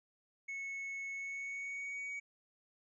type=tone with pitch glide; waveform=triangle; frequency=2200 to 2253 Hz; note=C#7 to C#7; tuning=-14 to +28 cents; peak=-38 dBFS; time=0.48-2.2 s; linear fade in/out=10 ms; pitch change=+42 cents; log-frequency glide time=1.13-2.08 s; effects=resampled to 22050 Hz

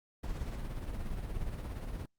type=noise with tremolo; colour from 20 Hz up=brown; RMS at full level=-36 dBFS; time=0.23-2.06 s; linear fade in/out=10 ms; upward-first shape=sine; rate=17 Hz; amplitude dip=45%; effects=noise-tail reverb RT60 0.1 s tail -25 dB re dry + Opus 48 kbps

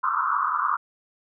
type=band-pass noise; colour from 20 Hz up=pink; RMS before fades=-24 dBFS; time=0.03-0.77 s; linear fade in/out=10 ms; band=1000 to 1400 Hz; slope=96 dB/octave; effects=none

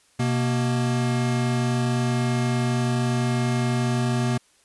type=tone pair together; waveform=square; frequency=126 / 237.9 Hz; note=B2 / A#3; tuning=+35 / +35 cents; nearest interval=major seventh; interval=1100 cents; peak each=-23 / -26 dBFS; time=0.19-4.38 s; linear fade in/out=10 ms; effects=white hiss -60 dBFS RMS until 4.64 s + resampled to 24000 Hz

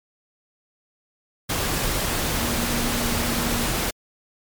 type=tone in noise; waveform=sine; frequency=237 Hz; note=A#3; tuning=29 cents sharp; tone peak=-28 dBFS; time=2.4-3.67 s; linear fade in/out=10 ms; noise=pink; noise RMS=-24 dBFS; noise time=1.49-3.91 s; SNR=-7 dB; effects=MP3 96 kbps

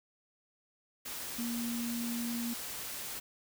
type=tone in noise; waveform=sine; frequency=235.8 Hz; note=A#3; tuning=20 cents sharp; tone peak=-34 dBFS; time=1.38-2.54 s; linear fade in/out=10 ms; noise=white; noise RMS=-41 dBFS; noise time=1.05-3.2 s; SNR=+4 dB; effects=none

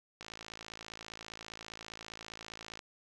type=click train; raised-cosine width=0.2 ms; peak=-27 dBFS; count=143; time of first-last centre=0.21-2.792 s; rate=55 Hz; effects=none

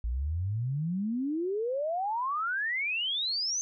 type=exponential sweep; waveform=sine; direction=up; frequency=55 to 6350 Hz; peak=-28 dBFS; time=0.04-3.61 s; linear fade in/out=0 ms; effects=none

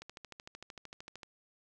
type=click train; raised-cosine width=0.2 ms; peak=-29 dBFS; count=17; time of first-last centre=0.02-1.232 s; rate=13.2 Hz; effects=none

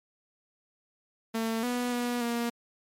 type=tone with pitch steps; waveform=sawtooth; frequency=225 / 245.2 / 242.6 / 235.8 Hz; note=A3 / B3 / B3 / A#3; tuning=+39 / -12 / -31 / +20 cents; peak=-24 dBFS; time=1.34-2.5 s; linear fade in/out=10 ms; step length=290 ms; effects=MP3 64 kbps

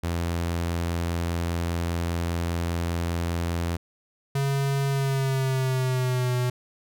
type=tone; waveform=sawtooth; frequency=85 Hz; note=F2; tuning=46 cents flat; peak=-21 dBFS; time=0.03-3.77 s; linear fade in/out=10 ms
type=tone with pitch glide; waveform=square; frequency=138.2 to 124.55 Hz; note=C#3 to B2; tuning=-5 to +15 cents; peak=-23 dBFS; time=4.35-6.5 s; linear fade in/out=5 ms; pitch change=-180 cents; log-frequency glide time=4.88-6.35 s
effects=none

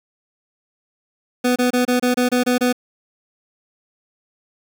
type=tone bursts; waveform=25% pulse; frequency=248.3 Hz; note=B3; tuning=9 cents sharp; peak=-11 dBFS; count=9; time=1.44-2.728 s; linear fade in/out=10 ms; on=120 ms; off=26 ms; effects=8-bit

